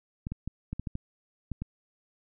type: clicks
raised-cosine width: 5 ms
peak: -21 dBFS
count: 9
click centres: 0.269 / 0.32 / 0.476 / 0.73 / 0.796 / 0.872 / 0.954 / 1.517 / 1.62 s
effects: none